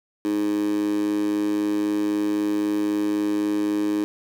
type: tone with high-pass filter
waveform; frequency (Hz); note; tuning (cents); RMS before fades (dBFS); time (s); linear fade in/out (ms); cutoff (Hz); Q
15% pulse; 103.83; G#2; 0; -23; 0.25-4.04; 0; 310; 5.5
effects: none